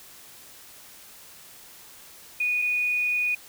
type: tone pair in turn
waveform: sine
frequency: 2467 / 2467 Hz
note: D#7 / D#7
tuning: -15 / -15 cents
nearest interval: unison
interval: 0 cents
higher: neither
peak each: -22 dBFS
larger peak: neither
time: 2.4-2.62 / 2.62-3.35 s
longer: second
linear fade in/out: 5 ms
effects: white hiss -48 dBFS RMS until 3.48 s